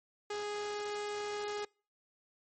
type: tone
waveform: sawtooth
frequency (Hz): 414.7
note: G#4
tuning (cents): -3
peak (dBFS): -32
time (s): 0.3-1.65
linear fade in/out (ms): 5
effects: noise-tail reverb RT60 0.4 s tail -26 dB re dry + MP3 32 kbps